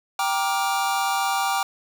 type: chord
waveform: square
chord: G minor seventh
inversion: none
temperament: just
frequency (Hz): 784 / 940.8 / 1176 / 1411.2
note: G5 / Bb5 / D6 / F6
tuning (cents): 0 / +16 / +2 / +18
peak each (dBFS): -25 / -29 / -28 / -31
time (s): 0.19-1.63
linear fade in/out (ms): 2
effects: none